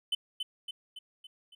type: tone with echo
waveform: triangle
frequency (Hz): 3037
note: F#7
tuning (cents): +44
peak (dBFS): -25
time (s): 0.12-0.15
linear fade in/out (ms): 5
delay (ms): 280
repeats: 5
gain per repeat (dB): -5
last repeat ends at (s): 1.55
effects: none